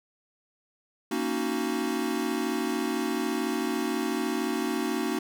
square chord, D# minor seventh, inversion second, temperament equal, 233.1 / 277.2 / 311.1 / 370 Hz, A#3 / C#4 / D#4 / F#4, 0 / 0 / 0 / 0 cents, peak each -33 dBFS, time 1.11-5.19 s, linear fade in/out 5 ms, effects none

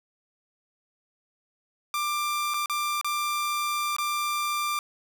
sawtooth tone with dropouts, 1186 Hz, D6, 17 cents sharp, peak -22 dBFS, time 1.94-4.79 s, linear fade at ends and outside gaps 1 ms, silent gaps 2.538-2.542 / 2.659-2.697 / 3.013-3.045 / 3.965-3.984 s, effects none

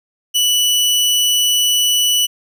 sawtooth tone, 2960 Hz, F#7, in tune, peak -9 dBFS, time 0.34-2.27 s, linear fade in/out 20 ms, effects none

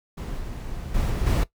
brown noise with level steps, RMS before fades -31 / -33 / -23 / -25 / -19 dBFS, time 0.17-1.44 s, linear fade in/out 10 ms, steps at 0.39 / 0.94 / 1.1 / 1.26 s, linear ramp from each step 10 ms, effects noise-tail reverb RT60 0.1 s tail -17 dB re dry

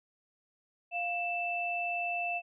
sine tone pair together, 700 / 2649 Hz, F5 / E7, +4 / +8 cents, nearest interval octave + major seventh, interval 2304 cents, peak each -34 / -33 dBFS, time 0.91-2.42 s, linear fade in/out 50 ms, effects none

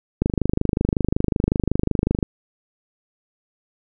click train, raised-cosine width 3 ms, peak -5 dBFS, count 52, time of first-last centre 0.22-2.228 s, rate 25.4 Hz, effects none

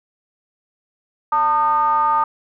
triangle ring-modulated tone, 162 Hz, E3, 30 cents flat, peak -9 dBFS, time 1.32-2.24 s, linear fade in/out 5 ms, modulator 1060 Hz, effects none

